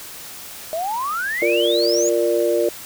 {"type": "exponential sweep", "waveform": "sine", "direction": "up", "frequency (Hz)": [620, 7040], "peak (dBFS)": -21, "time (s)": [0.73, 2.09], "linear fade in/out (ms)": 0}
{"type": "chord", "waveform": "sine", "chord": "Bb major", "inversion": "second", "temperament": "equal", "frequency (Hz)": [349.2, 466.2, 587.3], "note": ["F4", "Bb4", "D5"], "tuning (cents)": [0, 0, 0], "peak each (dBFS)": -20, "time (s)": [1.42, 2.69], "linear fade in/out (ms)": 2}
{"effects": ["white hiss -36 dBFS RMS until 2.85 s"]}